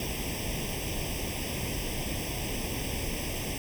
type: noise with comb filter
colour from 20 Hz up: pink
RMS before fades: -33 dBFS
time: 0-3.58 s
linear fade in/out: 2 ms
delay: 0.36 ms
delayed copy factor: +0.9
effects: none